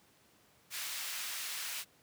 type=high-pass noise; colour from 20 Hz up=pink; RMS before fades=-40 dBFS; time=0.7-1.85 s; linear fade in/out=50 ms; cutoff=1900 Hz; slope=12 dB/octave; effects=pink hiss -66 dBFS RMS until 2.02 s + high-pass 100 Hz 12 dB/octave